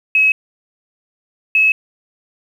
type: tone pair in turn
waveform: sine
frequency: 2563 / 2581 Hz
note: E7 / E7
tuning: -49 / -37 cents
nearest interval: unison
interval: 12 cents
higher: second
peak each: -9 / -9 dBFS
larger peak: neither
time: 0.15-0.32 / 1.55-1.72 s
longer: neither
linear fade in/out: 2 ms
effects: 7-bit